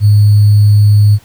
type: tone with sample-and-hold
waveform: sine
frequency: 103.83 Hz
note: G#2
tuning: in tune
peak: -3 dBFS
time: 0-1.19 s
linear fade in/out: 50 ms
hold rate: 4410 Hz
effects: pink hiss -44 dBFS RMS until 1.24 s